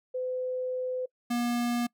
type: tone pair in turn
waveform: sine / square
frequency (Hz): 508 / 239.7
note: B4 / A#3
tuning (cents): +49 / +48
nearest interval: octave + minor second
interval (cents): 1301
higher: first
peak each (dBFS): -29 / -27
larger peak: second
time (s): 0.14-1.06 / 1.3-1.87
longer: first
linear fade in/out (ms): 10
effects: noise-tail reverb RT60 0.1 s tail -24 dB re dry